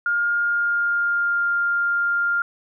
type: tone with pitch glide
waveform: sine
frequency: 1414 to 1400.2 Hz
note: F6 to F6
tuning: +21 to +4 cents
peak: -18 dBFS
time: 0.06-2.42 s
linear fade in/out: 2 ms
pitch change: -17 cents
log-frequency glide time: 0.42-1.47 s
effects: none